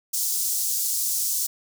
pink high-pass noise, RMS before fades -25 dBFS, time 0.13-1.47 s, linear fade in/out 10 ms, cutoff 5800 Hz, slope 24 dB/octave, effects none

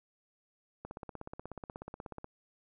click train, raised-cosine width 1 ms, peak -28 dBFS, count 24, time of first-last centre 0.85-2.244 s, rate 16.5 Hz, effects none

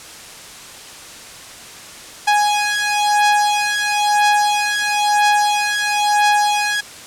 sawtooth beating tone pair, 830.6 / 831.6 Hz, G#5 / G#5, 0 / +2 cents, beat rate 1 Hz, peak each -13 dBFS, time 2.27-6.81 s, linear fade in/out 10 ms, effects white hiss -36 dBFS RMS until 7.06 s + low-pass 9000 Hz 12 dB/octave

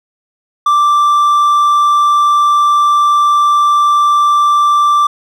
triangle tone, 1174.7 Hz, D6, in tune, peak -5 dBFS, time 0.66-5.07 s, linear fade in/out 5 ms, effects none

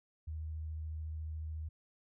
sine tone with vibrato, 78.4 Hz, D#2, 14 cents sharp, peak -38 dBFS, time 0.27-1.69 s, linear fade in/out 10 ms, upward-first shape square, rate 14 Hz, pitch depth 9 cents each way, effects none

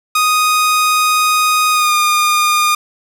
sawtooth tone with pitch glide, 1244.5 to 1216.1 Hz, D#6 to D#6, 0 to -40 cents, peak -7 dBFS, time 0.15-2.75 s, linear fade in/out 5 ms, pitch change -40 cents, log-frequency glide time 1.71-1.94 s, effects none

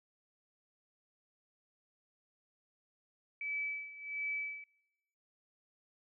sine tone with tremolo, 2300 Hz, D7, 37 cents flat, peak -34 dBFS, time 3.41-4.64 s, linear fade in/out 2 ms, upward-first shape sine, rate 1.4 Hz, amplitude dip 80%, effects noise-tail reverb RT60 0.9 s tail -25 dB re dry

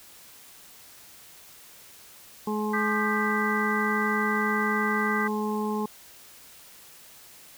harmonic tone, 212.1 Hz, G#3, 37 cents sharp, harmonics 1 / 2 / 4 / 5, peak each -28 / -31 / -34 / -35 dBFS, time 2.47-5.86 s, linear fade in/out 5 ms
sine chord, G major, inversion second, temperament equal with one note detuned, 1203.5 / 1568 / 1975.5 Hz, D6 / G6 / B6, +42 / 0 / 0 cents, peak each -30 dBFS, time 2.73-5.28 s, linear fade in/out 10 ms
effects white hiss -50 dBFS RMS until 7.57 s

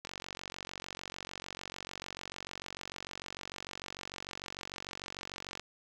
click train, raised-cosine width 0.2 ms, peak -23 dBFS, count 260, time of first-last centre 0.05-5.596 s, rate 46.7 Hz, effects 9-bit

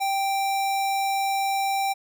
square tone, 784 Hz, G5, in tune, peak -23 dBFS, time 0-1.94 s, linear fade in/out 20 ms, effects none

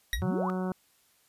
25% pulse tone with exponential decay, 1900 Hz, A#6, 33 cents sharp, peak -21 dBFS, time 0.13-0.23 s, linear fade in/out 1 ms, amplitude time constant 21 ms
sine exponential sweep, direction up, 39.93 to 1318.5 Hz, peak -30 dBFS, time 0.13-0.5 s, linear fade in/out 0 ms
harmonic tone, 185 Hz, F#3, in tune, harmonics 1 / 2 / 3 / 4 / 5 / 6 / 7 / 8, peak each -30 / -36 / -40 / -42 / -44 / -46 / -47 / -48 dBFS, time 0.22-0.72 s, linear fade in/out 0 ms
effects white hiss -66 dBFS RMS until 1.28 s + resampled to 32000 Hz

